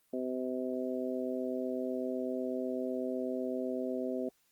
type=harmonic tone; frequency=128 Hz; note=C3; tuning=38 cents flat; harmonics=2 / 3 / 4 / 5; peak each=-36 / -38 / -39 / -40 dBFS; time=0.13-4.29 s; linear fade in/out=5 ms; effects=white hiss -72 dBFS RMS until 4.51 s + Opus 24 kbps